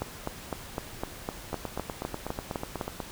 two click trains, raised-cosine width 1 ms, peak -18 / -16 dBFS, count 13 / 12, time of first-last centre 1.53-3.002 / 0.02-2.812 s, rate 8.15 / 3.94 Hz, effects pink hiss -44 dBFS RMS until 3.11 s

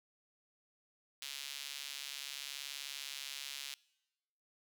sawtooth tone with high-pass filter, 140.4 Hz, C#3, 22 cents sharp, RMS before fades -45 dBFS, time 1.22-3.74 s, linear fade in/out 0 ms, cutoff 3300 Hz, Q 1.6, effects noise-tail reverb RT60 1.0 s tail -24 dB re dry

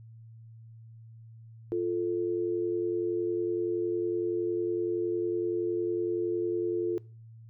sine tone pair together, 349.2 / 440 Hz, F4 / A4, 0 / 0 cents, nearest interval major third, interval 400 cents, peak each -28 / -32 dBFS, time 1.72-6.98 s, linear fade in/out 0 ms, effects noise-tail reverb RT60 0.4 s tail -22 dB re dry + added 113 Hz sine -47 dBFS peak until 7.49 s

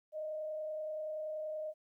sine tone with frequency modulation, 619 Hz, D#5, 9 cents flat, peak -37 dBFS, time 0.12-1.74 s, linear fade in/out 50 ms, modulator 30.5 Hz, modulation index 0.34, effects 13-bit

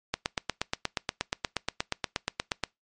click train, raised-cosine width 0.2 ms, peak -9 dBFS, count 22, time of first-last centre 0.14-2.637 s, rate 8.41 Hz, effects noise-tail reverb RT60 0.2 s tail -25 dB re dry + MP3 48 kbps

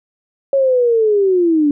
sine linear sweep, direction down, 554.4 to 283.5 Hz, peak -10 dBFS, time 0.53-1.71 s, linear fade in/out 2 ms, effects none

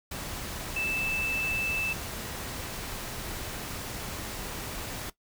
sine tone in noise, 2637 Hz, E7, in tune, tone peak -28 dBFS, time 0.76-1.93 s, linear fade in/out 5 ms, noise pink, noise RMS -37 dBFS, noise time 0.11-5.1 s, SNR +6 dB, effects noise-tail reverb RT60 0.1 s tail -17 dB re dry

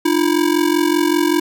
square ring-modulated tone, 323.3 Hz, E4, 34 cents flat, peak -11 dBFS, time 0.05-1.4 s, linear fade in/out 5 ms, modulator 22.6 Hz, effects none

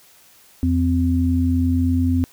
sine tone pair together, 85.9 / 257.4 Hz, F2 / C4, -28 / -28 cents, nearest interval octave + perfect fifth, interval 1900 cents, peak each -18 dBFS, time 0.63-2.24 s, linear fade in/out 0 ms, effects white hiss -51 dBFS RMS until 2.32 s

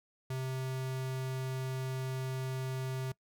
square tone, 130.81 Hz, C3, in tune, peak -35 dBFS, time 0.3-3.12 s, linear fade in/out 5 ms, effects noise-tail reverb RT60 0.1 s tail -22 dB re dry

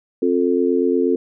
harmonic tone, 88.4 Hz, F2, 22 cents sharp, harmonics 3 / 4 / 5, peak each -19 / -19 / -19 dBFS, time 0.22-1.16 s, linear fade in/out 5 ms, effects none

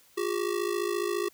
square ring-modulated tone, 381 Hz, G4, 49 cents flat, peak -25 dBFS, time 0.17-1.29 s, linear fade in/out 10 ms, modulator 27.3 Hz, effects white hiss -60 dBFS RMS until 1.33 s

